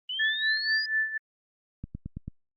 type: linear sweep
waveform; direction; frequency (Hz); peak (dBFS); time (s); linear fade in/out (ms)
sine; up; 2932 to 4978; -30; 0.09-0.86; 5
type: tone with tremolo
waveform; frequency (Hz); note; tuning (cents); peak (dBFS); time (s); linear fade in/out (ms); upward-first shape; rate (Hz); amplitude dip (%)
sine; 1757; A6; -3; -22; 0.19-1.18; 10; sine; 4.1; 75
type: click train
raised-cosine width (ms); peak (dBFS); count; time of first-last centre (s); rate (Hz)
5; -23; 5; 1.84-2.28; 9.09
effects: Opus 32 kbps